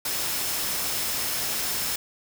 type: tone in noise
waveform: sine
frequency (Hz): 5260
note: E8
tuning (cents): -5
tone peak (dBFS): -37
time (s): 0.05-1.96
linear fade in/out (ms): 5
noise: white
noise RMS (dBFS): -28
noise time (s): 0.05-1.96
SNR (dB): -12
effects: none